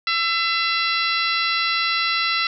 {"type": "harmonic tone with a mistuned harmonic", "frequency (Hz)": 675, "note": "E5", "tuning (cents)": 41, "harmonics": [2, 3, 4, 5, 6, 7, 8], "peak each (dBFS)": [-24, -25, -25, -30, -26, -30, -33], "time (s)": [0.07, 2.47], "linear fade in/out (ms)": 2, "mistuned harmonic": 2, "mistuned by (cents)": -16, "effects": []}